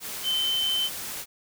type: tone in noise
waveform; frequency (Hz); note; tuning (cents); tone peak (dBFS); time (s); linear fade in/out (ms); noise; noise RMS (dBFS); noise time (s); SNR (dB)
sine; 3076; G7; -33; -23; 0.23-0.9; 50; white; -35; 0-1.26; +9
effects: none